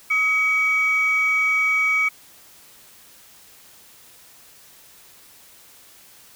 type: tone pair together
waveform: sine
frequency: 1274 / 2265 Hz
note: D#6 / C#7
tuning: +41 / +37 cents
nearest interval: minor seventh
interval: 996 cents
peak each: -25 / -16 dBFS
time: 0.1-2.09 s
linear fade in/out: 10 ms
effects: tanh soft clip ceiling -12 dBFS + white hiss -49 dBFS RMS until 6.35 s